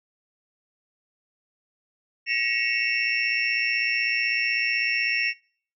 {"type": "tone cluster", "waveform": "sine", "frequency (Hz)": [1908, 2218, 2620, 2736, 5450], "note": ["A#6", "C#7", "E7", "F7", "F8"], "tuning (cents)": [40, 0, -11, -36, -43], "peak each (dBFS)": [-28, -28, -28, -27, -32], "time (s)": [2.26, 5.34], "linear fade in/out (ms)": 50, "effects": ["noise-tail reverb RT60 0.5 s tail -24 dB re dry"]}